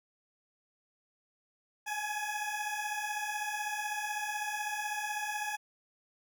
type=beating tone pair; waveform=20% pulse; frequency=830.6 / 846.6 Hz; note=G#5 / G#5; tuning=0 / +33 cents; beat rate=16 Hz; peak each=-33 / -31 dBFS; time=1.86-5.57 s; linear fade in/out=20 ms; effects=none